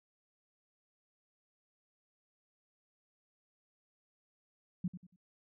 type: tone with echo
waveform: sine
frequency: 180 Hz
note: F#3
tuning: 47 cents flat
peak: -31 dBFS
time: 4.84-4.88 s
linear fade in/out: 5 ms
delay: 94 ms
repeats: 3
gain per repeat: -11 dB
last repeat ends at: 5.162 s
effects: none

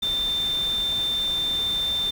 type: tone in noise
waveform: sine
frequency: 3576 Hz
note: A7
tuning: 27 cents sharp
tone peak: -22 dBFS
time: 0.02-2.11 s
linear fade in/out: 10 ms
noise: pink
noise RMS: -37 dBFS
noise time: 0.02-2.11 s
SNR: +12 dB
effects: none

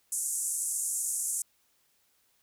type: band-pass noise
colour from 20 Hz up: pink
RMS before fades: -32 dBFS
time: 0.12-1.42 s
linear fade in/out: 2 ms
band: 7000 to 11000 Hz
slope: 48 dB/octave
effects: white hiss -70 dBFS RMS until 2.42 s

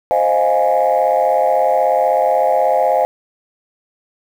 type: chord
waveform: sine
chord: F minor seventh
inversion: second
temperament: equal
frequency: 523.3 / 622.3 / 698.5 / 830.6 Hz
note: C5 / Eb5 / F5 / Ab5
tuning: 0 / 0 / 0 / 0 cents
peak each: -16 dBFS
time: 0.11-3.05 s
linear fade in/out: 0 ms
effects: tanh soft clip ceiling -5 dBFS + 7-bit

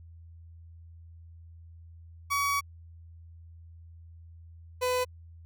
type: tone pair in turn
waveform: 30% pulse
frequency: 1131 / 501.8 Hz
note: C#6 / B4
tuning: +34 / +28 cents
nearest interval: octave + major second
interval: 1406 cents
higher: first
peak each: -23 dBFS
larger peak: neither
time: 2.3-2.61 / 4.81-5.05 s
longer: first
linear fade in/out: 20 ms
effects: added 83 Hz sine -47 dBFS peak until 5.45 s

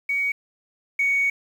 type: tone pair in turn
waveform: sine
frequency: 2248 / 2234 Hz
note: C#7 / C#7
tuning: +24 / +13 cents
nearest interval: unison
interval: 11 cents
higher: first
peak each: -20 / -17 dBFS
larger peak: second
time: 0.09-0.32 / 0.99-1.3 s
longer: second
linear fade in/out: 5 ms
effects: tanh soft clip ceiling -14 dBFS + 8-bit

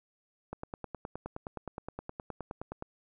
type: click train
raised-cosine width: 1 ms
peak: -24 dBFS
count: 23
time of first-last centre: 0.53-2.824 s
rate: 9.59 Hz
effects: none

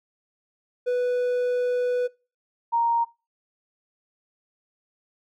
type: tone pair in turn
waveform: triangle / sine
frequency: 493.9 / 932.4 Hz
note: B4 / A#5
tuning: 0 / 0 cents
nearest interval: major seventh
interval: 1100 cents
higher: second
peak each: -19 / -19 dBFS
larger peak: neither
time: 0.86-2.08 / 2.72-3.05 s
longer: first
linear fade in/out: 20 ms
effects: noise-tail reverb RT60 0.3 s tail -23 dB re dry

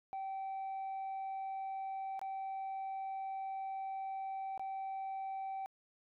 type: tone with dropouts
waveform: sine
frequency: 773 Hz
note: G5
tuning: 24 cents flat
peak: -36 dBFS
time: 0.13-5.66 s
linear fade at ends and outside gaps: 0 ms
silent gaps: 2.193-2.215 / 4.577-4.595 s
effects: tanh soft clip ceiling -37 dBFS

